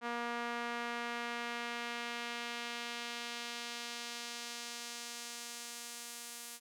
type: tone with band-pass filter sweep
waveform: sawtooth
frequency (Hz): 237.3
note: A#3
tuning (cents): +31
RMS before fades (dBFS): -42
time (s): 0.01-6.6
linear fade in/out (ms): 50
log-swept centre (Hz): 1300 to 10000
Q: 0.91
effects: none